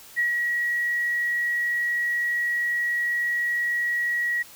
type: tone with ADSR envelope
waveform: sine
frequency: 1914 Hz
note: A#6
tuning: 45 cents sharp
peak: -19 dBFS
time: 0.16-4.43 s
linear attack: 30 ms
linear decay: 120 ms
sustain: -3 dB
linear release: 13 ms
effects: white hiss -47 dBFS RMS until 4.55 s